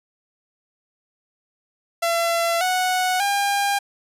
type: tone with pitch steps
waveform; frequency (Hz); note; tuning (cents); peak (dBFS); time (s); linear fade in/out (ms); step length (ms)
sawtooth; 676 / 737.2 / 803.9; E5 / F#5 / G5; +43 / -7 / +43; -15; 2.02-3.79; 10; 590
effects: resampled to 32000 Hz